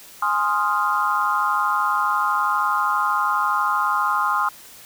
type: chord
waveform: sine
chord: F minor seventh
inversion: first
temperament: equal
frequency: 830.6 / 1046.5 / 1244.5 / 1396.9 Hz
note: Ab5 / C6 / Eb6 / F6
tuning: 0 / 0 / 0 / 0 cents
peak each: -26 / -22 / -22 / -25 dBFS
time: 0.22-4.49 s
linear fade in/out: 5 ms
effects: white hiss -44 dBFS RMS until 4.85 s